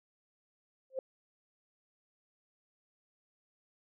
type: tone with exponential growth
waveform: sine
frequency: 526 Hz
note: C5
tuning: 9 cents sharp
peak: -28 dBFS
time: 0.9-0.99 s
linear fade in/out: 2 ms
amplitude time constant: 18 ms
effects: none